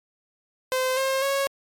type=tone with pitch steps; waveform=sawtooth; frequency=516 / 533.3 / 551.1 Hz; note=C5 / C5 / C#5; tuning=-24 / +33 / -10 cents; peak=-18 dBFS; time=0.72-1.47 s; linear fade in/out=0 ms; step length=250 ms; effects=MP3 64 kbps